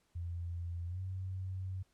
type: tone with pitch glide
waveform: sine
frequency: 86 to 93.78 Hz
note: F2 to F#2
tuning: -26 to +24 cents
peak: -37 dBFS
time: 0.15-1.83 s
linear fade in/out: 10 ms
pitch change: +150 cents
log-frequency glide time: 0.87-1 s
effects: pink hiss -75 dBFS RMS until 1.93 s + low-pass 11000 Hz 12 dB/octave